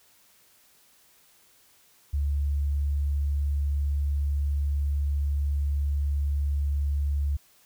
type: tone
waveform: sine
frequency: 71.5 Hz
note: D2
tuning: 46 cents flat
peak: -23 dBFS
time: 2.13-7.37 s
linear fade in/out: 10 ms
effects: white hiss -60 dBFS RMS until 7.65 s